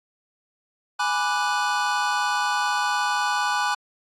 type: chord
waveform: square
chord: G# half-diminished seventh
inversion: none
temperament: equal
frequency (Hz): 830.6 / 987.8 / 1174.7 / 1480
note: G#5 / B5 / D6 / F#6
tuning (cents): 0 / 0 / 0 / 0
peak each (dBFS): -27 / -28 / -29 / -27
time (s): 0.99-3.75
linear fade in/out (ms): 10
effects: low-pass 7000 Hz 12 dB/octave + AAC 64 kbps